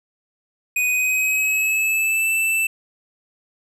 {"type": "tone with pitch glide", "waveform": "square", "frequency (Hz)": [2490, 2653], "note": ["D#7", "E7"], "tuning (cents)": [1, 10], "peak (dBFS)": -18, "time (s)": [0.76, 2.67], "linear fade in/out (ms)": 5, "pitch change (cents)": 109, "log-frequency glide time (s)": [0.87, 2.29], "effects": []}